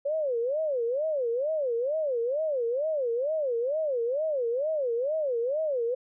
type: tone with vibrato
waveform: sine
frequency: 542 Hz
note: C#5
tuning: 39 cents flat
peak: -25 dBFS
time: 0.05-5.95 s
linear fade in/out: 10 ms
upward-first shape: sine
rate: 2.2 Hz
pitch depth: 280 cents each way
effects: none